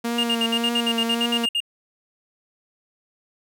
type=tone with vibrato; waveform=sawtooth; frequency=233.1 Hz; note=A#3; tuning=in tune; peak=-19 dBFS; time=0.04-1.46 s; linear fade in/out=10 ms; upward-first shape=triangle; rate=1.8 Hz; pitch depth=31 cents each way
type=tone bursts; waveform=triangle; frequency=2827 Hz; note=F7; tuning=20 cents sharp; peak=-18 dBFS; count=13; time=0.18-1.604 s; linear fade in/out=5 ms; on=56 ms; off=58 ms
effects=none